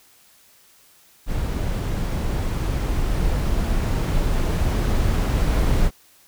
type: noise with level ramp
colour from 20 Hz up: brown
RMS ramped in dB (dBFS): -24 to -18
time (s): 1.26-5.91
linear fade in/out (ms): 50
effects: white hiss -54 dBFS RMS until 6.27 s